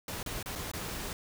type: noise with dropouts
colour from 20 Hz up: pink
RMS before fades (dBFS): -38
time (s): 0.08-1.13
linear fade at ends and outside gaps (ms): 2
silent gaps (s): 0.23-0.261 / 0.428-0.459 / 0.554-0.557 / 0.716-0.735
effects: none